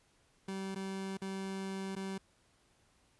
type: tone with dropouts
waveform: 30% pulse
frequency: 192.7 Hz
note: G3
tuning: 29 cents flat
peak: -35 dBFS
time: 0.48-2.18 s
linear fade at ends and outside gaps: 5 ms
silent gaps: 0.748-0.758 / 1.172-1.217 / 1.953-1.963 s
effects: pink hiss -70 dBFS RMS until 3.19 s + resampled to 24000 Hz